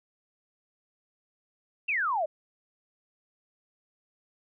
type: exponential sweep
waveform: sine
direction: down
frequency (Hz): 2776 to 582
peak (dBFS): -25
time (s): 1.88-2.26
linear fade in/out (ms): 10
effects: none